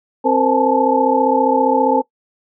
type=tone cluster; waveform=sine; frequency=264.9 / 458.7 / 517 / 850 / 885 Hz; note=C4 / A#4 / C5 / G#5 / A5; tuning=+22 / -28 / -21 / +40 / +10 cents; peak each=-18 dBFS; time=0.24-2.02 s; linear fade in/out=20 ms; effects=noise-tail reverb RT60 0.1 s tail -19 dB re dry